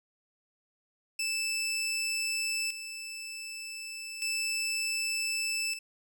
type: tone with tremolo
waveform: 20% pulse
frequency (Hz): 2637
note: E7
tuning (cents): 0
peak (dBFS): -25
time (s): 1.19-5.79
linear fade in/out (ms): 5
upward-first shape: square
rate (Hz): 0.33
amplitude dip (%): 65
effects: none